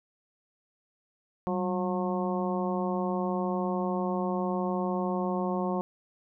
harmonic tone with a mistuned harmonic, 180.7 Hz, F#3, 41 cents flat, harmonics 1 / 2 / 3 / 4 / 5 / 6, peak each -30 / -33 / -35 / -36 / -37 / -38 dBFS, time 1.47-5.81 s, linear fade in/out 0 ms, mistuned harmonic 1, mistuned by +86 cents, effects none

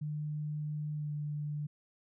sine tone with pitch glide, 150.5 to 148.34 Hz, D3 to D3, +43 to +18 cents, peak -34 dBFS, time 0.01-1.67 s, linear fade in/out 10 ms, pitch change -25 cents, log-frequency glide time 0.98-1.09 s, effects none

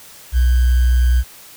sine tone with sample-and-hold, 61.6 Hz, B1, 4 cents flat, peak -10 dBFS, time 0.32-1.24 s, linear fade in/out 50 ms, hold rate 1575 Hz, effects white hiss -41 dBFS RMS until 1.56 s

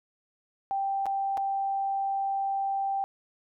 sine tone with dropouts, 785 Hz, G5, 2 cents sharp, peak -26 dBFS, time 0.71-3.04 s, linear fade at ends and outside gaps 0 ms, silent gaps 1.057-1.065 / 1.372-1.377 s, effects none

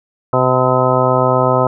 harmonic tone, 128 Hz, C3, 38 cents flat, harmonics 1 / 2 / 3 / 4 / 5 / 6 / 7 / 8 / 10, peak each -18 / -22 / -20 / -17 / -17 / -23 / -21 / -19 / -19 dBFS, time 0.33-1.67 s, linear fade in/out 2 ms, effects none

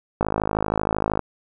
click train, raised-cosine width 1 ms, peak -7 dBFS, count 53, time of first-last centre 0.21-1.193 s, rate 52.9 Hz, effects none

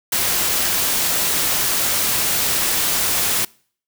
white noise, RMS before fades -19 dBFS, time 0.12-3.45 s, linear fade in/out 5 ms, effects noise-tail reverb RT60 0.5 s tail -25 dB re dry

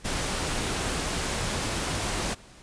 pink noise, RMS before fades -29 dBFS, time 0.04-2.35 s, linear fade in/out 20 ms, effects pink hiss -51 dBFS RMS until 2.62 s + resampled to 22050 Hz

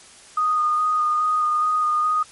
sine tone with vibrato, 1234 Hz, D#6, 15 cents flat, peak -17 dBFS, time 0.37-2.23 s, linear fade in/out 5 ms, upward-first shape square, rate 2.4 Hz, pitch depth 12 cents each way, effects white hiss -46 dBFS RMS until 2.31 s + MP3 48 kbps

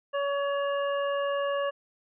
harmonic tone, 564 Hz, C#5, 30 cents sharp, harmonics 1 / 2 / 3 / 5, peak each -27 / -33 / -37 / -41 dBFS, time 0.13-1.71 s, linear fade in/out 20 ms, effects none

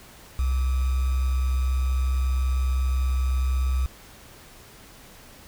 sine tone with sample-and-hold, 64.7 Hz, C2, 19 cents flat, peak -20 dBFS, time 0.39-3.86 s, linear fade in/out 0 ms, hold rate 1225 Hz, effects pink hiss -48 dBFS RMS until 5.47 s

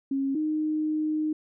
sine tone pair in turn, 272.5 / 308.4 Hz, C#4 / D#4, -29 / -15 cents, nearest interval major second, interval 214 cents, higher second, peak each -24 dBFS, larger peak neither, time 0.11-0.35 / 0.35-1.33 s, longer second, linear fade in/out 5 ms, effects none

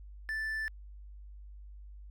triangle tone, 1760 Hz, A6, in tune, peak -31 dBFS, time 0.29-0.68 s, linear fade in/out 0 ms, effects added 50 Hz sine -46 dBFS peak until 2.1 s

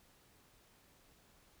silence, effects pink hiss -67 dBFS RMS until 1.6 s

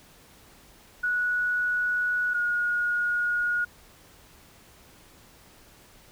sine tone pair in turn, 1467 / 1441 Hz, F#6 / F#6, -15 / -46 cents, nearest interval unison, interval 31 cents, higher first, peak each -23 dBFS, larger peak neither, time 1.03-2.34 / 2.34-3.65 s, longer neither, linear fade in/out 10 ms, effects pink hiss -54 dBFS RMS until 6.11 s

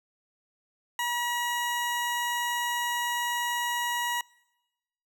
20% pulse tone, 961 Hz, B5, 48 cents flat, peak -22 dBFS, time 0.99-4.21 s, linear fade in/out 2 ms, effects noise-tail reverb RT60 1.0 s tail -25 dB re dry

